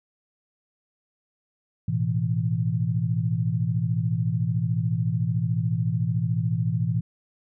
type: chord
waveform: sine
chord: A suspended second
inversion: none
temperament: just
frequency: 110 / 123.75 / 165 Hz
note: A2 / B2 / E3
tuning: 0 / +4 / +2 cents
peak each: -26 dBFS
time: 1.88-7.01 s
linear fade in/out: 5 ms
effects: none